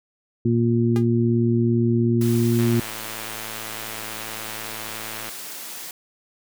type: harmonic tone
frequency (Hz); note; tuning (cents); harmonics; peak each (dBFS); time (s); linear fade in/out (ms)
117.3; A#2; +11; 1 / 2 / 3; -20 / -20 / -23; 0.45-2.8; 5
type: tone with exponential decay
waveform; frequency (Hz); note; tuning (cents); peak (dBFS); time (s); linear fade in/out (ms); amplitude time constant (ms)
sawtooth; 405.9; G#4; -40; -22; 0.96-1.07; 1; 22
type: high-pass noise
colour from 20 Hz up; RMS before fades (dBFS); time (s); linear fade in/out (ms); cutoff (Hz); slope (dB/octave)
white; -35; 2.21-5.91; 2; 180; 12
type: click train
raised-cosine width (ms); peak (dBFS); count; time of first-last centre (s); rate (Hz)
0.3; -17; 298; 2.59-5.29; 110
effects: none